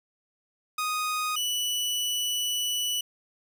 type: tone pair in turn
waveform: sawtooth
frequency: 1244.5 / 2960 Hz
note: D#6 / F#7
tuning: 0 / 0 cents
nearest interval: octave + minor third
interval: 1500 cents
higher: second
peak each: -23 dBFS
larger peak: neither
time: 0.78-1.36 / 1.36-3.01 s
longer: second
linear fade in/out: 5 ms
effects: none